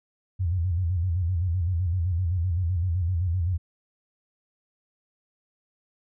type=tone with vibrato; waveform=sine; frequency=88 Hz; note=F2; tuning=14 cents sharp; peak=-22 dBFS; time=0.39-3.58 s; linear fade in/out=20 ms; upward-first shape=square; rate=7.8 Hz; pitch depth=100 cents each way; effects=none